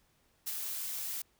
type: noise with ADSR envelope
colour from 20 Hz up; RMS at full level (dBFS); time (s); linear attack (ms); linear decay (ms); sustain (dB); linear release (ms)
blue; -35; 0.46-1.22; 15; 33; -3; 4
effects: pink hiss -71 dBFS RMS until 1.39 s